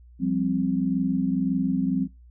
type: chord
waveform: sine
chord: F suspended second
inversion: none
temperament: just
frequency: 174.61 / 196.44 / 261.9 Hz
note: F3 / G3 / C4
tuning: 0 / +4 / +2 cents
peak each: -27 / -27 / -24 dBFS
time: 0.19-2.08 s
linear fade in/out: 50 ms
effects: noise-tail reverb RT60 0.2 s tail -18 dB re dry + added 60 Hz sine -47 dBFS peak until 2.3 s